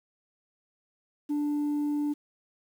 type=tone; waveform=sine; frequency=293.7 Hz; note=D4; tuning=in tune; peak=-23 dBFS; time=1.29-2.14 s; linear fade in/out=20 ms; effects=tanh soft clip ceiling -25 dBFS + 9-bit